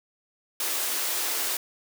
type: high-pass noise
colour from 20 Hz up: white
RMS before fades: -28 dBFS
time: 0.6-1.57 s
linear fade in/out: 2 ms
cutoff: 280 Hz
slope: 48 dB/octave
effects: none